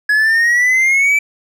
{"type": "exponential sweep", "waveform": "triangle", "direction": "up", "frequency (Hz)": [1681, 2327], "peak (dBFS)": -8, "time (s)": [0.09, 1.19], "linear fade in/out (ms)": 5, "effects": []}